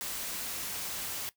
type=noise; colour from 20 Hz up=white; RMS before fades=-37 dBFS; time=0.01-1.29 s; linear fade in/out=0 ms; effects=noise-tail reverb RT60 0.1 s tail -17 dB re dry